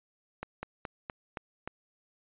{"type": "slowing click train", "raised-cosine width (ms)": 0.5, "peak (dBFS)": -21, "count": 6, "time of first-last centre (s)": [0.43, 1.676], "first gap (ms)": 200, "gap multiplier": 1.11, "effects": ["resampled to 8000 Hz"]}